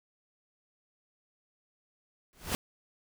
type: noise with exponential growth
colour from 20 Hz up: pink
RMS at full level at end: -27 dBFS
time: 2.33-2.55 s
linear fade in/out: 0 ms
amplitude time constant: 46 ms
effects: none